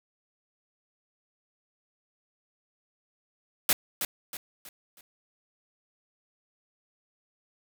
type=noise with echo; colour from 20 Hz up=white; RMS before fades=-22 dBFS; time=3.69-3.73 s; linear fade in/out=2 ms; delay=320 ms; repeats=4; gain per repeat=-8 dB; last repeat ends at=5.01 s; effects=none